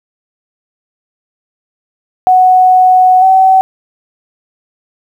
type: tone pair in turn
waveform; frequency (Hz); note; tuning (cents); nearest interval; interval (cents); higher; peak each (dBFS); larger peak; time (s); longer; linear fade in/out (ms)
sine; 740 / 759.9; F#5 / F#5; 0 / +46; unison; 46; second; -3; neither; 2.27-3.22 / 3.22-3.61; first; 0
effects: 7-bit